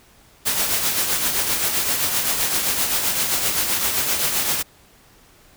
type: noise with tremolo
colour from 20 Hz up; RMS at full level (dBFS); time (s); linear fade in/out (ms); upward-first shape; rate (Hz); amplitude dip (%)
white; -19; 0.45-4.63; 20; triangle; 7.7; 50
effects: pink hiss -52 dBFS RMS until 5.56 s